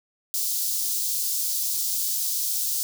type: high-pass noise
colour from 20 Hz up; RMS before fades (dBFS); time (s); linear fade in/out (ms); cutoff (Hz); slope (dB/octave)
white; -26; 0.34-2.83; 0; 4400; 24
effects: none